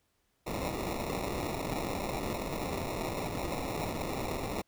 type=noise with sample-and-hold; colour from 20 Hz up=white; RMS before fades=-35 dBFS; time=0.46-4.62 s; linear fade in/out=10 ms; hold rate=1575 Hz; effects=pink hiss -75 dBFS RMS until 4.67 s